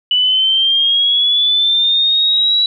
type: linear sweep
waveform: sine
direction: up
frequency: 2960 to 3924 Hz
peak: -10 dBFS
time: 0.11-2.66 s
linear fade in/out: 2 ms
effects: none